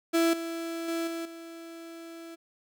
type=tone with level steps; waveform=35% pulse; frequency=332.1 Hz; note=E4; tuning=13 cents sharp; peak=-20 / -31 / -27 / -31 / -40 dBFS; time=0.13-2.36 s; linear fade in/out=20 ms; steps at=0.33 / 0.88 / 1.07 / 1.25 s; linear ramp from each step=5 ms; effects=none